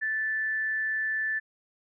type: tone with amplitude modulation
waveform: sine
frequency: 1756 Hz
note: A6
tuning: 4 cents flat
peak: -25 dBFS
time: 0.01-1.4 s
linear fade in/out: 20 ms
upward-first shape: sine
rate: 212 Hz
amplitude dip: 25%
effects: none